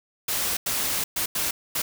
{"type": "noise bursts at uneven times", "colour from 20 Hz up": "white", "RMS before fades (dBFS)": -26, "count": 5, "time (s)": [[0.28, 0.57], [0.66, 1.04], [1.16, 1.26], [1.35, 1.51], [1.75, 1.82]], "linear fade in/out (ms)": 5, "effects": []}